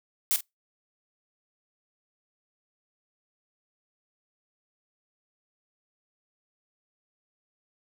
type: noise with echo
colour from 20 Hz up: blue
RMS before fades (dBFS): -24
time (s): 0.31-0.36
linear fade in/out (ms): 0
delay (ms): 47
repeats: 1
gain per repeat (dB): -13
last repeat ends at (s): 0.407
effects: noise-tail reverb RT60 0.2 s tail -26 dB re dry